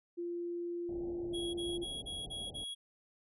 sine tone, 346.1 Hz, F4, 16 cents flat, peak -36 dBFS, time 0.17-1.85 s, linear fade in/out 20 ms
pink low-pass noise, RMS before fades -49 dBFS, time 0.89-2.64 s, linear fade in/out 2 ms, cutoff 800 Hz, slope 96 dB/octave
square tone bursts, 3322 Hz, G#7, in tune, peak -40 dBFS, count 6, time 1.33-2.75 s, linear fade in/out 20 ms, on 210 ms, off 32 ms
effects resampled to 24000 Hz

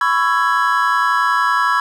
triangle chord, C# minor seventh, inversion third, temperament just, 997.9 / 1108.7 / 1330.5 / 1663.1 Hz, B5 / C#6 / E6 / G#6, +18 / 0 / +16 / +2 cents, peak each -17 dBFS, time 0.01-1.8 s, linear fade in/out 2 ms, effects none

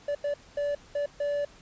triangle tone bursts at uneven times, 578 Hz, D5, 28 cents flat, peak -24 dBFS, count 5, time 0.08-0.15 / 0.24-0.34 / 0.57-0.75 / 0.95-1.06 / 1.2-1.45 s, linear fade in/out 5 ms, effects pink hiss -54 dBFS RMS until 1.61 s + resampled to 16000 Hz

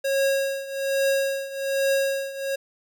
square tone with tremolo, 546 Hz, C#5, 26 cents flat, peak -19 dBFS, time 0.04-2.56 s, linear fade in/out 10 ms, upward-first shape triangle, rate 1.2 Hz, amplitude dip 85%, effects none

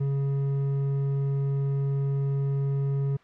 triangle tone with hard clipping, 138.59 Hz, C#3, in tune, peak -25 dBFS, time 0-3.17 s, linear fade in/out 10 ms, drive 9 dB, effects white hiss -57 dBFS RMS until 3.23 s + low-pass 2000 Hz 12 dB/octave

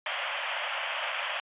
white band-pass noise, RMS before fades -33 dBFS, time 0.06-1.4 s, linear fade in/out 2 ms, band 540 to 3300 Hz, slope 96 dB/octave, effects resampled to 8000 Hz

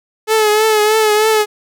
sawtooth tone with vibrato, 430.4 Hz, A4, 38 cents flat, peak -6 dBFS, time 0.27-1.46 s, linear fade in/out 50 ms, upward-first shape triangle, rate 3.2 Hz, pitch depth 51 cents each way, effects none

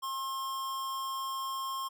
square tone with amplitude modulation, 1069 Hz, C6, 37 cents sharp, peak -33 dBFS, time 0.02-1.89 s, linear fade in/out 20 ms, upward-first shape sine, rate 253 Hz, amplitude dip 30%, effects none

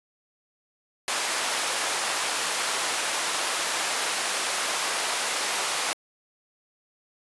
pink high-pass noise, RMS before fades -27 dBFS, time 1.08-5.93 s, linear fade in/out 0 ms, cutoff 710 Hz, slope 12 dB/octave, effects resampled to 24000 Hz

